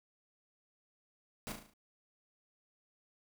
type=noise with echo; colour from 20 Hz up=pink; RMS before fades=-42 dBFS; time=1.47-1.52 s; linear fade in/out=0 ms; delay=36 ms; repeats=6; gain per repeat=-5 dB; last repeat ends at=1.736 s; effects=none